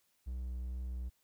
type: tone with vibrato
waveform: triangle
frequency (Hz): 62.2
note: B1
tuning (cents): +13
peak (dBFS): -35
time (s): 0.26-1.1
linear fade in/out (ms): 20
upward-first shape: triangle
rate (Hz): 2.3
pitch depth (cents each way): 13
effects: white hiss -75 dBFS RMS until 1.23 s